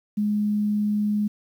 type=tone; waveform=sine; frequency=208.8 Hz; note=G#3; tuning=10 cents sharp; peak=-20 dBFS; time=0.17-1.28 s; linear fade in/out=10 ms; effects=9-bit